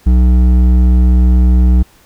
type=tone with hard clipping; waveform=sine; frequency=61.74 Hz; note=B1; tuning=in tune; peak=-7 dBFS; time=0.06-1.83 s; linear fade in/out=10 ms; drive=9 dB; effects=pink hiss -47 dBFS RMS until 2.05 s